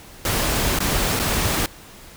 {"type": "noise with dropouts", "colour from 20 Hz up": "pink", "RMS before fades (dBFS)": -21, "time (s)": [0.25, 1.66], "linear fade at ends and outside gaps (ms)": 2, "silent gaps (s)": [[0.789, 0.803], [1.193, 1.197]], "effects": ["pink hiss -43 dBFS RMS until 2.16 s"]}